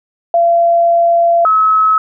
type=tone pair in turn; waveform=sine; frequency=682 / 1287.4 Hz; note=F5 / E6; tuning=-41 / -41 cents; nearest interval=major seventh; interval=1100 cents; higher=second; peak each=-7 dBFS; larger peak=neither; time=0.34-1.45 / 1.45-1.98 s; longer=first; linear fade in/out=2 ms; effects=none